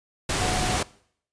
sine tone in noise, 733 Hz, F#5, 16 cents flat, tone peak -29 dBFS, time 0.41-0.77 s, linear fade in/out 5 ms, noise pink, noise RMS -25 dBFS, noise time 0.29-0.83 s, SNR -7 dB, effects noise-tail reverb RT60 0.6 s tail -21 dB re dry + resampled to 22050 Hz

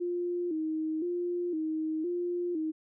sine tone with vibrato, 332.6 Hz, E4, 16 cents sharp, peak -29 dBFS, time 0-2.72 s, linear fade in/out 20 ms, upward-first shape square, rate 0.98 Hz, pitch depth 96 cents each way, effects none

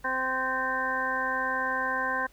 harmonic tone, 259.8 Hz, C4, 12 cents flat, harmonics 1 / 2 / 3 / 4 / 6 / 7, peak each -40 / -36 / -36 / -31 / -30 / -34 dBFS, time 0.04-2.27 s, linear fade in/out 10 ms, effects added 50 Hz sine -55 dBFS peak until 2.32 s + pink hiss -60 dBFS RMS until 2.32 s

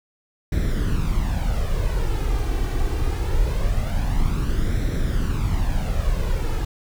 brown noise with flanger, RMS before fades -21 dBFS, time 0.52-6.65 s, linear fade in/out 5 ms, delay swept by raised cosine 0.52 to 2.62 ms, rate 0.23 Hz, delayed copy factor +0.6, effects none

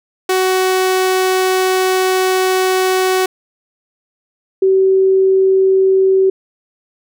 sawtooth / sine tone pair in turn, 373.8 / 382.1 Hz, F#4 / G4, +18 / -44 cents, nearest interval unison, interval 38 cents, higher second, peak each -8 dBFS, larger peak neither, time 0.29-3.26 / 4.62-6.3 s, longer first, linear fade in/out 5 ms, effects none

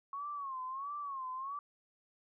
sine tone with vibrato, 1095 Hz, C#6, 22 cents flat, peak -38 dBFS, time 0.13-1.59 s, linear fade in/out 2 ms, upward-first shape sine, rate 1.5 Hz, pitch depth 120 cents each way, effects none

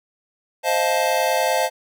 square chord, F dominant seventh, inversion second, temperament just, 523.8 / 628.6 / 698.5 / 873.1 Hz, C5 / Eb5 / F5 / A5, +2 / +18 / 0 / -14 cents, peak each -24 dBFS, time 0.63-1.7 s, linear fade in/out 50 ms, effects none

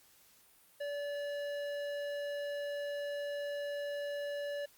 sine tone with hard clipping, 576 Hz, D5, 34 cents flat, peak -38 dBFS, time 0.8-4.66 s, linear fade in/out 10 ms, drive 13 dB, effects white hiss -64 dBFS RMS until 4.77 s + Opus 48 kbps

